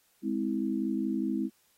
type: chord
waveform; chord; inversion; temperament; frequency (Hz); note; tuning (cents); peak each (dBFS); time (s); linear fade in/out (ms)
sine; Ab augmented; none; just; 207.7 / 259.6 / 324.5; Ab3 / C4 / E4; 0 / -13 / -27; -32; 0.22-1.5; 50
effects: white hiss -68 dBFS RMS until 1.77 s + AAC 48 kbps